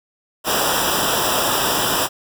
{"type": "noise with comb filter", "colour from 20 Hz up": "pink", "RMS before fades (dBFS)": -19, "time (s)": [0.44, 2.09], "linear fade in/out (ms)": 50, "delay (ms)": 0.46, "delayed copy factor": -0.95, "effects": []}